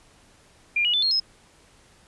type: tone with pitch steps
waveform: sine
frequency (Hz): 2400 / 2904 / 3514 / 4252 / 5145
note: D7 / F#7 / A7 / C8 / E8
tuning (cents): +37 / -33 / -3 / +27 / -43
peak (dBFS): -19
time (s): 0.76-1.2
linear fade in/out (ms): 5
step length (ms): 88
effects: pink hiss -56 dBFS RMS until 2.07 s + resampled to 24000 Hz